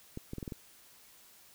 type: clicks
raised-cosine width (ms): 3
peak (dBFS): -26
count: 6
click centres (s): 0.174 / 0.334 / 0.383 / 0.428 / 0.478 / 0.522
effects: white hiss -59 dBFS RMS until 1.54 s